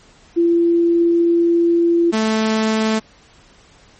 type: tone pair in turn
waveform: sine / sawtooth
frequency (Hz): 340 / 219.3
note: F4 / A3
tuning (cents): -46 / -6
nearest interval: minor sixth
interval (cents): 760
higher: first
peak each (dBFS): -11 / -11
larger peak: neither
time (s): 0.36-2.12 / 2.12-3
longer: first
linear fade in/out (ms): 20
effects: pink hiss -49 dBFS RMS until 3.99 s + MP3 32 kbps